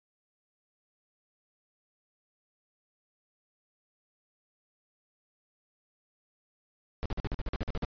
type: noise bursts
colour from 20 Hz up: brown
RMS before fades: -31 dBFS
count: 12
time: 7.03-7.848 s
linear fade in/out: 0 ms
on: 26 ms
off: 46 ms
effects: resampled to 11025 Hz